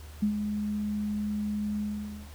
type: tone with ADSR envelope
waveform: sine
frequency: 209.1 Hz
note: G#3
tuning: 12 cents sharp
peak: -21 dBFS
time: 0.22-2.29 s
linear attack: 10 ms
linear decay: 94 ms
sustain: -7 dB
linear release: 490 ms
effects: added 75 Hz sine -43 dBFS peak until 2.34 s + pink hiss -52 dBFS RMS until 2.34 s